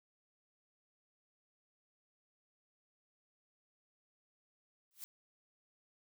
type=noise with exponential growth; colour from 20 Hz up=blue; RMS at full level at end=-43 dBFS; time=4.91-5.04 s; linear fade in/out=0 ms; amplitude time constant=27 ms; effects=none